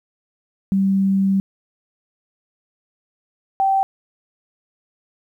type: tone pair in turn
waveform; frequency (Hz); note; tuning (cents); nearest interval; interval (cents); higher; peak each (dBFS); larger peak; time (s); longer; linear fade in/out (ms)
sine; 194.1 / 776.4; G3 / G5; -17 / -17; 2 octaves; 2400; second; -14; neither; 0.72-1.4 / 3.6-3.83; first; 0
effects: 9-bit

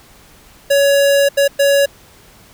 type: tone bursts at uneven times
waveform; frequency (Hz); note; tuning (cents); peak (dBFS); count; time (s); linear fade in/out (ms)
square; 561; C#5; +21; -10; 3; 0.7-1.29 / 1.37-1.48 / 1.59-1.86; 10
effects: pink hiss -45 dBFS RMS until 2.53 s

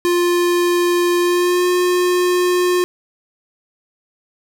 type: tone with pitch glide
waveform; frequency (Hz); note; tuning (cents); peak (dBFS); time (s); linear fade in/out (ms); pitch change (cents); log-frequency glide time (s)
square; 350.7 to 358.5; F4 to F4; +7 to +45; -14; 0.05-2.84; 0; +38; 1.2-1.67
effects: none

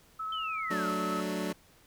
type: tone with vibrato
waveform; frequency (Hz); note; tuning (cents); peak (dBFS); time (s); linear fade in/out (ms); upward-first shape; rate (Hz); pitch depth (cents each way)
sine; 1295; E6; -31; -33; 0.19-1.21; 10; triangle; 10; 14
type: linear sweep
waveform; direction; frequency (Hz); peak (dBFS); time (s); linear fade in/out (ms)
sine; down; 3136 to 1244.5; -36; 0.32-0.91; 5
type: chord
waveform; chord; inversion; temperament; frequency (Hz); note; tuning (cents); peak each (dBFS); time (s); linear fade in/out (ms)
25% pulse; D major; first; equal; 185 / 220 / 293.7; F#3 / A3 / D4; 0 / 0 / 0; -31 / -34 / -32; 0.7-1.53; 10
effects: pink hiss -61 dBFS RMS until 1.86 s

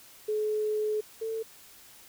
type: tone pair in turn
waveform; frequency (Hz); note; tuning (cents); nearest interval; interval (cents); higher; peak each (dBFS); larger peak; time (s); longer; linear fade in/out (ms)
sine; 426.9 / 446.4; G#4 / A4; +48 / +25; minor second; 77; second; -26 / -30; first; 0.28-1.01 / 1.21-1.43; first; 10
effects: white hiss -53 dBFS RMS until 2.08 s

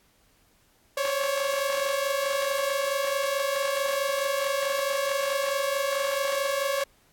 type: tone pair together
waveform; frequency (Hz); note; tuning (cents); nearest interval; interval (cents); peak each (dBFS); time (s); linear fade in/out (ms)
sawtooth; 539 / 563.6; C#5 / C#5; -49 / +29; minor second; 78; -25 / -23; 0.97-6.84; 5
effects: pink hiss -63 dBFS RMS until 7.12 s + AAC 64 kbps

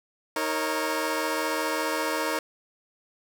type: tone cluster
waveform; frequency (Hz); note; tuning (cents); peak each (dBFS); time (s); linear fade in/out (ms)
15% pulse; 314.2 / 464 / 549; D#4 / A#4 / C#5; +17 / -8 / -17; -24; 0.36-2.39; 2
effects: none

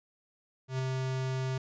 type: tone with ADSR envelope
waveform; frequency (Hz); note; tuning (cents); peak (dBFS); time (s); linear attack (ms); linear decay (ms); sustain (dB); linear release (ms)
square; 130.81; C3; 0; -29; 0.68-1.58; 110; 4; -2; 5
effects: resampled to 16000 Hz

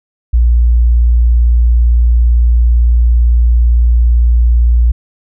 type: tone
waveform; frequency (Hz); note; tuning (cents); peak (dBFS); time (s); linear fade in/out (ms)
sine; 58.9; A#1; +19; -5; 0.33-4.92; 10
effects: none

